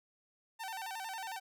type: tone with vibrato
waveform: sawtooth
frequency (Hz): 830.6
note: G#5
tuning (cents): 0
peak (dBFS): -36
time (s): 0.59-1.4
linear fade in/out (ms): 20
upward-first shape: square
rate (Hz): 11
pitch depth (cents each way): 140
effects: none